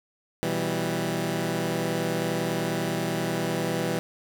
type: chord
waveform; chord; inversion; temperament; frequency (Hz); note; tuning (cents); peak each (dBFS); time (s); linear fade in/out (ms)
15% pulse; E minor; second; equal with one note detuned; 123.47 / 164.81 / 194.98; B2 / E3 / G3; 0 / 0 / -9; -26 / -22 / -24; 0.43-3.99; 0
effects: none